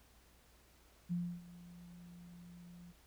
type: tone with ADSR envelope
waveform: sine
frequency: 174.61 Hz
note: F3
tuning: in tune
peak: -33 dBFS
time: 1.09-2.93 s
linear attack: 30 ms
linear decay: 290 ms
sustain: -19 dB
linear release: 30 ms
effects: added 60 Hz sine -67 dBFS peak until 3.06 s + pink hiss -67 dBFS RMS until 3.06 s